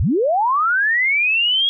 sine linear sweep, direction up, 53 to 3322 Hz, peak -14 dBFS, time 0-1.69 s, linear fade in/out 0 ms, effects none

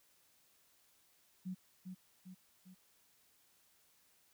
sine tone with echo, 185 Hz, F#3, in tune, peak -39 dBFS, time 1.45-1.55 s, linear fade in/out 20 ms, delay 400 ms, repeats 3, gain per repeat -5 dB, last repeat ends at 2.75 s, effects white hiss -71 dBFS RMS until 4.33 s

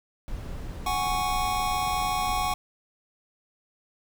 brown noise, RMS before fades -35 dBFS, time 0.28-2.54 s, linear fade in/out 0 ms
square chord, F# suspended second, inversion none, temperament equal with one note detuned, 740 / 825.8 / 1108.7 Hz, F#5 / G#5 / C#6, 0 / -10 / 0 cents, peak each -30 / -31 / -30 dBFS, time 0.86-2.54 s, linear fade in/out 5 ms
effects none

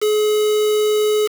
triangle tone with quantisation, 424.5 Hz, G#4, 38 cents sharp, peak -12 dBFS, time 0.01-1.28 s, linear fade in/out 20 ms, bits 4, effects none

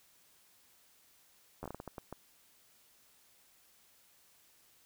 slowing click train, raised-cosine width 1 ms, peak -28 dBFS, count 10, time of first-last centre 1.63-2.126 s, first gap 11 ms, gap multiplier 1.38, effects white hiss -66 dBFS RMS until 4.85 s

